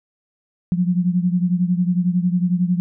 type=beating tone pair; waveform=sine; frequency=176.1 / 187.1 Hz; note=F3 / F#3; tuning=+15 / +20 cents; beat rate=11 Hz; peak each=-17 / -21 dBFS; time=0.72-2.8 s; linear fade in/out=0 ms; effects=none